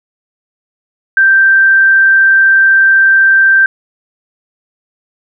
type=tone; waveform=sine; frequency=1568 Hz; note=G6; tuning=in tune; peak=-4 dBFS; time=1.17-3.66 s; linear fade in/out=2 ms; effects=none